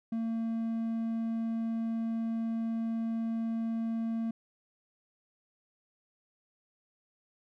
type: tone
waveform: triangle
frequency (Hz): 227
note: A#3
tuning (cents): -46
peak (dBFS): -28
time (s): 0.12-4.31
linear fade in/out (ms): 5
effects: none